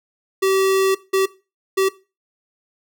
square tone bursts at uneven times, 384.5 Hz, G4, 33 cents flat, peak -15 dBFS, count 3, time 0.42-0.95 / 1.13-1.26 / 1.77-1.89 s, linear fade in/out 10 ms, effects noise-tail reverb RT60 0.3 s tail -19 dB re dry

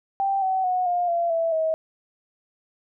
sine tone with pitch steps, 784 / 757.7 / 732.3 / 707.8 / 684.1 / 661.2 / 639 Hz, G5 / F#5 / F#5 / F5 / F5 / E5 / D#5, 0 / +41 / -18 / +23 / -36 / +5 / +46 cents, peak -20 dBFS, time 0.2-1.74 s, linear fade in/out 0 ms, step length 220 ms, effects none

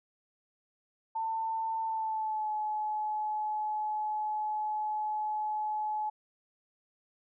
sine tone with pitch glide, 894 to 853.1 Hz, A5 to G#5, +27 to +46 cents, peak -30 dBFS, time 1.15-6.1 s, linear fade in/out 10 ms, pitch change -81 cents, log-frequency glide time 1.84-2.51 s, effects none

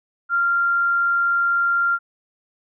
sine tone, 1388 Hz, F6, 11 cents flat, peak -16 dBFS, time 0.29-1.99 s, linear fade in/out 50 ms, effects none

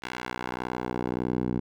10% pulse tone with band-pass filter sweep, 61.74 Hz, B1, in tune, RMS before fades -31 dBFS, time 0.02-1.6 s, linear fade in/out 10 ms, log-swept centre 2200 to 230 Hz, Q 0.81, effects none

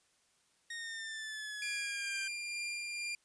sawtooth exponential sweep, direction down, 1864.7 to 1568 Hz, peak -37 dBFS, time 0.7-2.28 s, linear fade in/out 5 ms
sawtooth tone with tremolo, 2394 Hz, D7, 33 cents sharp, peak -33 dBFS, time 1.62-3.15 s, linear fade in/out 2 ms, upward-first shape sine, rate 2.2 Hz, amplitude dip 25%
effects white hiss -72 dBFS RMS until 3.24 s + resampled to 22050 Hz

